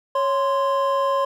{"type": "tone pair together", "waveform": "triangle", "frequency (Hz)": [552.5, 1043], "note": ["C#5", "C6"], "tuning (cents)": [-6, -6], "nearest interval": "major seventh", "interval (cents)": 1100, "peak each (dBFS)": -19, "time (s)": [0.15, 1.25], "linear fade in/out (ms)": 5, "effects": []}